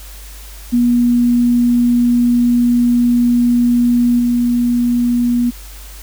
sine tone with level steps, 241.2 Hz, B3, 41 cents flat, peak -9 / -11 dBFS, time 0.72-5.51 s, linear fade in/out 20 ms, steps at 4.19 s, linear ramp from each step 5 ms, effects added 50 Hz sine -32 dBFS peak until 6.02 s + white hiss -38 dBFS RMS until 6.02 s

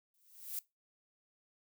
violet noise with exponential growth, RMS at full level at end -37 dBFS, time 0.14-0.59 s, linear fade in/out 2 ms, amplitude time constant 97 ms, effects noise-tail reverb RT60 0.2 s tail -20 dB re dry

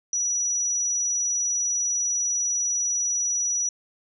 sine tone, 5860 Hz, F#8, 18 cents flat, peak -22 dBFS, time 0.13-3.69 s, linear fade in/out 2 ms, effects none

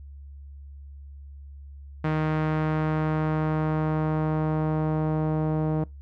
sawtooth tone with low-pass filter sweep, 155.56 Hz, D#3, in tune, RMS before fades -25 dBFS, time 2.04-5.84 s, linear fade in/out 5 ms, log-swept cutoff 1900 to 700 Hz, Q 1, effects noise-tail reverb RT60 0.2 s tail -23 dB re dry + added 70 Hz sine -40 dBFS peak until 6.01 s

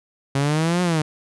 sawtooth exponential two-way sweep, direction up then down, 135.5 to 182 to 149.9 Hz, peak -14 dBFS, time 0.35-1.02 s, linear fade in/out 5 ms, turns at 0.82 s, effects resampled to 24000 Hz

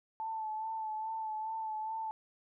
sine tone with vibrato, 877 Hz, A5, 6 cents flat, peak -35 dBFS, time 0.2-2.11 s, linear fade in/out 0 ms, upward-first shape sine, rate 2.4 Hz, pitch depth 29 cents each way, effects none

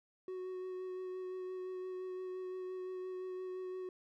triangle tone with vibrato, 370 Hz, F#4, in tune, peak -38 dBFS, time 0.28-3.89 s, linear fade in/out 2 ms, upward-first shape sine, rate 5.8 Hz, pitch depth 13 cents each way, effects none

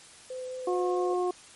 sine tone with vibrato, 510 Hz, C5, 44 cents flat, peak -34 dBFS, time 0.3-1.14 s, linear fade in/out 5 ms, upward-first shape sine, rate 4.7 Hz, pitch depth 8 cents each way
harmonic tone, 360.3 Hz, F#4, 46 cents flat, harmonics 1 / 2 / 3, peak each -26 / -32 / -36 dBFS, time 0.67-1.31 s, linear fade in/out 5 ms
effects white hiss -51 dBFS RMS until 1.55 s + MP3 48 kbps

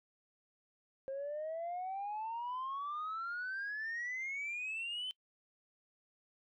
sine exponential sweep, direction up, 532 to 3082 Hz, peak -36 dBFS, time 1.08-5.11 s, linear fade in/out 0 ms, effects noise-tail reverb RT60 0.1 s tail -24 dB re dry + tanh soft clip ceiling -35 dBFS

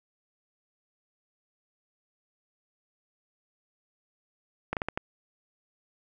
slowing click train, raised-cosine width 0.5 ms, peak -14 dBFS, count 5, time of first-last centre 4.73-4.975 s, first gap 38 ms, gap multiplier 1.33, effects none

